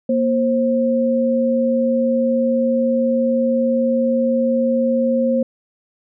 sine tone pair together, 236 / 529.8 Hz, A#3 / C5, +22 / +22 cents, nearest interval octave + major second, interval 1400 cents, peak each -17 dBFS, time 0.09-5.43 s, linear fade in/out 5 ms, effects none

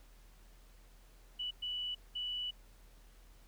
sine tone bursts at uneven times, 2960 Hz, F#7, in tune, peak -36 dBFS, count 3, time 1.39-1.51 / 1.62-1.95 / 2.15-2.51 s, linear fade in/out 10 ms, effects added 40 Hz sine -57 dBFS peak until 3.47 s + pink hiss -66 dBFS RMS until 3.47 s

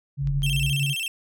sine tone with tremolo, 139.7 Hz, C#3, 14 cents sharp, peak -20 dBFS, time 0.17-0.95 s, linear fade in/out 50 ms, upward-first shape triangle, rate 11 Hz, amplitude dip 45%
sine linear two-way sweep, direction down then up, 65.41 to 36.84 to 65.41 Hz, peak -27 dBFS, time 0.2-0.74 s, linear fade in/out 50 ms, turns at 0.34 s
clicks, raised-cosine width 0.2 ms, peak -29 dBFS, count 2, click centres 0.273 / 0.421 s
45% pulse tone with vibrato, 2915 Hz, F#7, 26 cents flat, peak -26 dBFS, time 0.43-1.08 s, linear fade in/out 2 ms, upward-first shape square, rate 15 Hz, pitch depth 150 cents each way
effects none

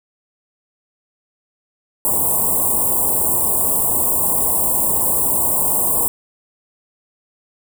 white band-stop noise, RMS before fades -17 dBFS, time 2.05-6.08 s, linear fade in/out 0 ms, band 1100 to 7700 Hz, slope 96 dB/octave, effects none

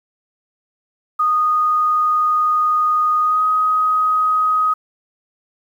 sine tone with pitch glide, 1236 to 1256.9 Hz, D#6 to D#6, -12 to +17 cents, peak -13 dBFS, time 1.19-4.74 s, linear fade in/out 10 ms, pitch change +29 cents, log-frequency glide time 3.22-3.43 s, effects 8-bit

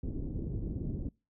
pink low-pass noise, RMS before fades -36 dBFS, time 0.03-1.09 s, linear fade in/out 5 ms, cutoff 350 Hz, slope 24 dB/octave, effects noise-tail reverb RT60 0.3 s tail -26 dB re dry

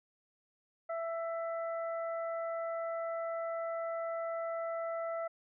harmonic tone, 664 Hz, E5, 12 cents sharp, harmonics 1 / 2 / 3, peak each -35 / -42 / -50 dBFS, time 0.89-5.28 s, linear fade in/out 10 ms, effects none

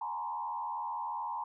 sine tone with frequency modulation, 938 Hz, A#5, 11 cents sharp, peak -34 dBFS, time 0.01-1.44 s, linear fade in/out 5 ms, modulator 82.7 Hz, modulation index 1.2, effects none

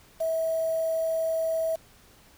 sine tone with quantisation, 649 Hz, E5, 27 cents flat, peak -24 dBFS, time 0.2-1.76 s, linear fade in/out 10 ms, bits 7, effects pink hiss -56 dBFS RMS until 2.37 s

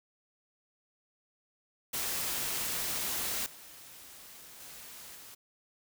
white noise with level steps, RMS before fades -34 / -51 / -48 / -50 dBFS, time 1.93-5.35 s, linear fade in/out 10 ms, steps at 3.46 / 4.6 / 5.15 s, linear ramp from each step 2 ms, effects none

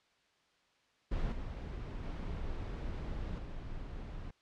brown noise with level steps, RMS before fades -35 / -41 / -39 / -43 dBFS, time 1.11-4.31 s, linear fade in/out 10 ms, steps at 1.32 / 2.03 / 3.38 s, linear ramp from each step 5 ms, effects white hiss -71 dBFS RMS until 4.41 s + low-pass 4000 Hz 12 dB/octave

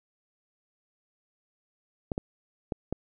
clicks, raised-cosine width 2 ms, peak -16 dBFS, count 4, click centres 2.118 / 2.179 / 2.722 / 2.926 s, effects none

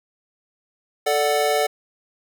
square chord, D major, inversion second, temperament equal, 440 / 587.3 / 740 Hz, A4 / D5 / F#5, 0 / 0 / 0 cents, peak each -23 dBFS, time 1.06-1.67 s, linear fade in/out 10 ms, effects none

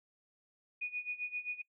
sine tone with tremolo, 2467 Hz, D#7, 15 cents flat, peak -33 dBFS, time 0.81-1.62 s, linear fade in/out 10 ms, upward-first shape sine, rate 7.6 Hz, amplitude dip 85%, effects noise-tail reverb RT60 0.1 s tail -24 dB re dry

